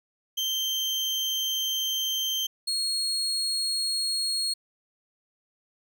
35% pulse tone pair in turn, 3136 / 4293 Hz, G7 / C8, 0 / +44 cents, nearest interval perfect fourth, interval 544 cents, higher second, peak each -24 dBFS, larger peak neither, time 0.37-2.47 / 2.67-4.54 s, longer first, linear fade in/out 10 ms, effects none

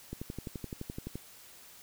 click train, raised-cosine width 3 ms, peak -25 dBFS, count 13, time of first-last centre 0.13-1.156 s, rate 11.7 Hz, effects white hiss -54 dBFS RMS until 1.82 s

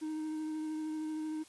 triangle tone with vibrato, 311.1 Hz, D#4, in tune, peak -33 dBFS, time 0.01-1.44 s, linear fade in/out 20 ms, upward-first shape triangle, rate 13 Hz, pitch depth 17 cents each way, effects white hiss -59 dBFS RMS until 1.48 s + resampled to 24000 Hz

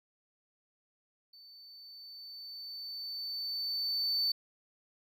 triangle tone with level ramp, 4527 Hz, C#8, 36 cents sharp, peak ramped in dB -52 to -26 dBFS, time 1.33-4.32 s, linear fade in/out 5 ms, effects none

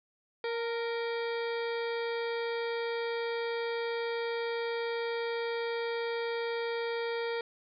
harmonic tone with a mistuned harmonic, 466.2 Hz, A#4, in tune, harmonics 1 / 2 / 3 / 4 / 5 / 7 / 8 / 9 / 10, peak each -32 / -41 / -44 / -43 / -44 / -48 / -50 / -54 / -51 dBFS, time 0.44-7.41 s, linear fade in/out 2 ms, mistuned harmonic 2, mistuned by -33 cents, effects none

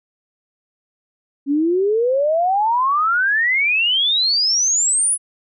sine exponential sweep, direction up, 272.7 to 10300 Hz, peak -14 dBFS, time 1.46-5.18 s, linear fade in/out 50 ms, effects none

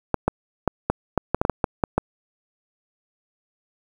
clicks, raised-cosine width 1 ms, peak -4 dBFS, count 12, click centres 0.143 / 0.28 / 0.677 / 0.9 / 1.177 / 1.346 / 1.415 / 1.451 / 1.497 / 1.642 / 1.838 / 1.98 s, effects 7-bit

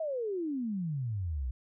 sine exponential sweep, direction down, 660 to 58.8 Hz, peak -31 dBFS, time 0-1.51 s, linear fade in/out 5 ms, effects none

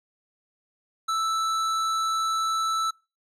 square tone, 1318.5 Hz, E6, in tune, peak -24 dBFS, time 1.08-2.91 s, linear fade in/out 10 ms, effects noise-tail reverb RT60 0.3 s tail -26 dB re dry + low-pass 8000 Hz 12 dB/octave

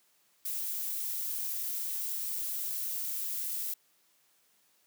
violet noise, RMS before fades -35 dBFS, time 0.45-3.74 s, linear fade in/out 5 ms, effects white hiss -69 dBFS RMS until 4.86 s + high-pass 150 Hz 12 dB/octave

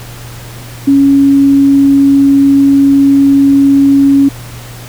sine tone, 277.2 Hz, C#4, in tune, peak -3 dBFS, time 0.87-4.29 s, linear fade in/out 10 ms, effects added 119 Hz sine -27 dBFS peak until 4.88 s + pink hiss -31 dBFS RMS until 4.88 s

